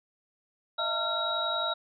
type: tone cluster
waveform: sine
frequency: 625 / 676 / 907 / 1372 / 3828 Hz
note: D#5 / E5 / A#5 / F6 / A#7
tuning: +8 / +43 / -48 / -31 / +45 cents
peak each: -36 / -35 / -38 / -32 / -31 dBFS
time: 0.78-1.74 s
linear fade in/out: 10 ms
effects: none